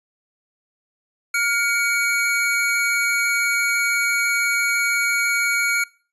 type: tone pair together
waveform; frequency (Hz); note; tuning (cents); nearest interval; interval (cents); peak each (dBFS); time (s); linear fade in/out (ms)
square; 1415 / 2253; F6 / C#7; +22 / +28; minor sixth; 806; -23 / -21; 1.34-5.84; 5
effects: noise-tail reverb RT60 0.4 s tail -23 dB re dry + resampled to 32000 Hz